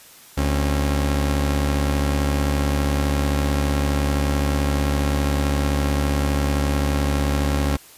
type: tone pair together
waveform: sawtooth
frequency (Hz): 71.7 / 271.4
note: D2 / C#4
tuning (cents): -41 / -36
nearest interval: octave + major seventh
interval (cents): 2305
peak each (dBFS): -15 / -22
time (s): 0.37-7.77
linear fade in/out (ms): 10
effects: white hiss -46 dBFS RMS until 7.97 s + resampled to 32000 Hz